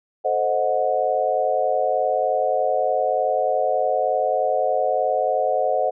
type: chord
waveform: sine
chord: A diminished seventh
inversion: none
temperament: equal with one note detuned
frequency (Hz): 440 / 523.3 / 622.3 / 732.8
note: A4 / C5 / Eb5 / Gb5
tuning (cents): 0 / 0 / 0 / -17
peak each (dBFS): -28 / -23 / -23 / -22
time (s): 0.24-5.91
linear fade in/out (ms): 20
effects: none